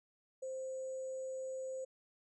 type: tone with sample-and-hold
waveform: sine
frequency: 523.3 Hz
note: C5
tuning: in tune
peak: -39 dBFS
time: 0.42-1.85 s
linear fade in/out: 10 ms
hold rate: 7350 Hz
effects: resampled to 24000 Hz